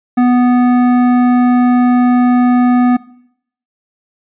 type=tone with hard clipping; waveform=sine; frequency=246.9 Hz; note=B3; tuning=in tune; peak=-9 dBFS; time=0.17-2.97 s; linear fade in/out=10 ms; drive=12 dB; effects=noise-tail reverb RT60 0.7 s tail -20 dB re dry + resampled to 8000 Hz